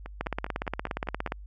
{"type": "two click trains", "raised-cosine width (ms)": 0.5, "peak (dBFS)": [-24, -14], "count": [7, 20], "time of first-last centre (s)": [[0.06, 1.275], [0.21, 1.321]], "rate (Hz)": [4.94, 17.1], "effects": ["added 50 Hz sine -41 dBFS peak until 1.46 s"]}